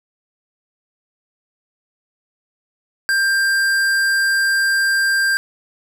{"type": "tone with hard clipping", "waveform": "sine", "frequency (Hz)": 1587, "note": "G6", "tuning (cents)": 21, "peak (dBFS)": -16, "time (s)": [3.09, 5.37], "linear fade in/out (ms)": 0, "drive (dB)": 14, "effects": []}